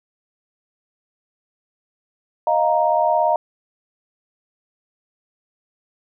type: chord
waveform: sine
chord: Eb suspended second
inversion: none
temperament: just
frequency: 622.3 / 700 / 933.4 Hz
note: Eb5 / F5 / Bb5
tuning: 0 / +4 / +2 cents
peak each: -19 dBFS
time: 2.47-3.36 s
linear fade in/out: 2 ms
effects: none